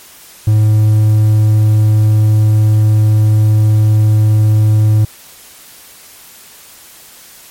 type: tone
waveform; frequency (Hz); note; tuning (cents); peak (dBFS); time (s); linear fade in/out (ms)
triangle; 107.4; A2; -41; -4; 0.47-5.05; 5
effects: white hiss -38 dBFS RMS until 7.5 s + MP3 64 kbps